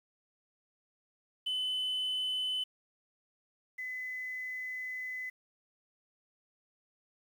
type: tone pair in turn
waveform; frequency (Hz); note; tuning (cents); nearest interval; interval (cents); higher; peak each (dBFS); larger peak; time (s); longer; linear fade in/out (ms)
sine; 3022 / 2017; F#7 / B6; +36 / +36; perfect fifth; 700; first; -29 / -36; first; 1.46-2.64 / 3.78-5.3; second; 10
effects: tanh soft clip ceiling -29 dBFS + 10-bit